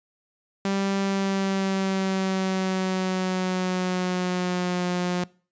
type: tone with pitch glide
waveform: sawtooth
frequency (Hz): 196 to 178.7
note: G3 to F3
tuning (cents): 0 to +40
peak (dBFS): -19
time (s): 0.65-5.24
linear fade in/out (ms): 2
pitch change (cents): -160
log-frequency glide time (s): 1.01-4.88
effects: noise-tail reverb RT60 0.4 s tail -23 dB re dry + resampled to 16000 Hz